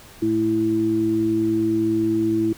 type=harmonic tone; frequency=110 Hz; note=A2; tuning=in tune; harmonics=1 / 2 / 3; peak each=-30 / -27 / -18 dBFS; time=0.22-2.53 s; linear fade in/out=5 ms; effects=pink hiss -45 dBFS RMS until 2.57 s